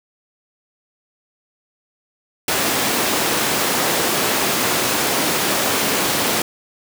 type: high-pass noise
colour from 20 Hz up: pink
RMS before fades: -19 dBFS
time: 2.48-6.42 s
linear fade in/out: 2 ms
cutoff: 240 Hz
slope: 12 dB/octave
effects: none